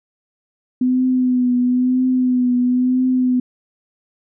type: tone with vibrato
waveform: sine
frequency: 251.5 Hz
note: B3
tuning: 32 cents sharp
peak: -13 dBFS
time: 0.81-3.4 s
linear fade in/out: 5 ms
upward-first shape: triangle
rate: 1 Hz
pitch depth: 38 cents each way
effects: none